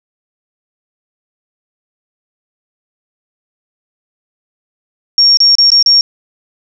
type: tone with dropouts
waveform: sine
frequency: 5540 Hz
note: F8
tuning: 15 cents flat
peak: -4 dBFS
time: 5.18-6.01 s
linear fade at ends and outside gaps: 1 ms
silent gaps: 5.372-5.403 / 5.553-5.584 / 5.703-5.718 / 5.827-5.861 s
effects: none